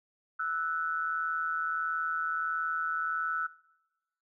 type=tone pair together; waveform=sine; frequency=1318.5 / 1480 Hz; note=E6 / F#6; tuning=0 / 0 cents; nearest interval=major second; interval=200 cents; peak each=-32 / -33 dBFS; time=0.39-3.47 s; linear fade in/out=10 ms; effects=noise-tail reverb RT60 1.0 s tail -21 dB re dry